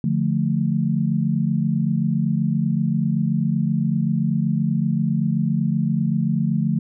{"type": "chord", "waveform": "sine", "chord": "D minor", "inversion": "none", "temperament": "equal", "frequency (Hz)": [146.83, 174.61, 220], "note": ["D3", "F3", "A3"], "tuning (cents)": [0, 0, 0], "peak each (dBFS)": -22, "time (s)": [0.04, 6.79], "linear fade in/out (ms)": 2, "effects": []}